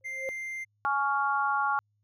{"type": "tone with exponential growth", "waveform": "sine", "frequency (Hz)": 530, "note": "C5", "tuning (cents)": 22, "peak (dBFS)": -29, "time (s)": [0.01, 0.29], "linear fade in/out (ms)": 0, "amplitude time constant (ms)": 59}
{"type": "tone", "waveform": "triangle", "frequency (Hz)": 2093, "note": "C7", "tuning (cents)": 0, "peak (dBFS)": -32, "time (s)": [0.04, 0.65], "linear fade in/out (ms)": 20}
{"type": "harmonic tone", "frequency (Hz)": 279.2, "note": "C#4", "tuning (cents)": 13, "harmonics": [3, 4, 5], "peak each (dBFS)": [-29, -29, -29], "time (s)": [0.85, 1.79], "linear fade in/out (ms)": 0}
{"effects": ["added 104 Hz sine -70 dBFS peak until 2.03 s"]}